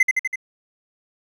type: tone with echo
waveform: triangle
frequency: 2057 Hz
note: C7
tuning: 30 cents flat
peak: -9 dBFS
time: 0-0.03 s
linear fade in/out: 5 ms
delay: 82 ms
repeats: 4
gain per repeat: -3 dB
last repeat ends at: 0.358 s
effects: none